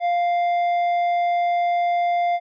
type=tone with tanh clipping; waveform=sine; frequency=698.5 Hz; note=F5; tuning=in tune; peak=-19 dBFS; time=0-2.4 s; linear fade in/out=50 ms; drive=7 dB; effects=none